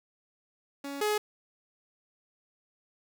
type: tone pair in turn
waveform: sawtooth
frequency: 280.3 / 421.4 Hz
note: C#4 / G#4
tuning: +19 / +25 cents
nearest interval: perfect fifth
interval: 706 cents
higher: second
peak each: -32 / -22 dBFS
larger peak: second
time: 0.84-1.01 / 1.01-1.18 s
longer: neither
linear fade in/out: 5 ms
effects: 9-bit